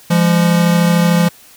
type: tone pair together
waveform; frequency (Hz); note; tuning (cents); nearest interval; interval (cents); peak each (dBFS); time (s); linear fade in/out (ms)
square; 171.5 / 204.9; F3 / G#3; -31 / -23; minor third; 308; -11 / -17; 0.1-1.29; 10
effects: white hiss -43 dBFS RMS until 1.56 s